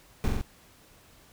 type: noise with echo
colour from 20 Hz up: brown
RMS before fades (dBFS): -24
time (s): 0.24-0.28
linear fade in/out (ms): 0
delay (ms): 44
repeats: 3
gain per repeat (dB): -2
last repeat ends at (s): 0.412
effects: pink hiss -57 dBFS RMS until 1.32 s